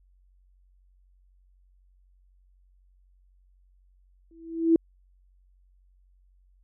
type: tone with exponential growth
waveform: sine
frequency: 329.2 Hz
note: E4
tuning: 2 cents flat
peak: -13 dBFS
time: 4.31-4.76 s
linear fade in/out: 2 ms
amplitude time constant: 96 ms
effects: added 46 Hz sine -58 dBFS peak until 6.63 s